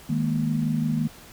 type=chord; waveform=sine; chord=D# suspended fourth; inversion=none; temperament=just; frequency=155.56 / 207.4 / 233.3 Hz; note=D#3 / G#3 / A#3; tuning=0 / -2 / +2 cents; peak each=-25 / -29 / -25 dBFS; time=0.09-1.08 s; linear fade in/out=10 ms; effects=pink hiss -47 dBFS RMS until 1.32 s